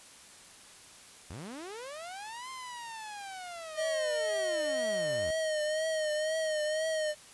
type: linear two-way sweep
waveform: sawtooth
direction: up then down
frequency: 68.2 to 1054 to 68.2 Hz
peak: -37 dBFS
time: 1.3-5.31 s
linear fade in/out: 5 ms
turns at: 2.5 s
type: tone with vibrato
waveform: square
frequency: 622.3 Hz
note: D#5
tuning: in tune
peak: -30 dBFS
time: 3.75-7.15 s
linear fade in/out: 50 ms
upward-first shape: triangle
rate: 2 Hz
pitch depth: 61 cents each way
effects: white hiss -53 dBFS RMS until 7.33 s + resampled to 24000 Hz